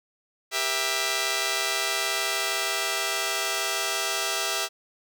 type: chord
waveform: 5% pulse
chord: E diminished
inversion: first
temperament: just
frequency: 395.6 / 474.7 / 659.3 Hz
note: G4 / Bb4 / E5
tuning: +16 / +31 / 0 cents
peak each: -19 / -22 / -16 dBFS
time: 0.51-4.69 s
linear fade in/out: 50 ms
effects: none